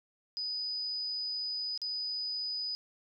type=tone with dropouts; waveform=sine; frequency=4978 Hz; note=D#8; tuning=in tune; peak=-33 dBFS; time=0.37-2.75 s; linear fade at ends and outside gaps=0 ms; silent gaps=1.776-1.817 s; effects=none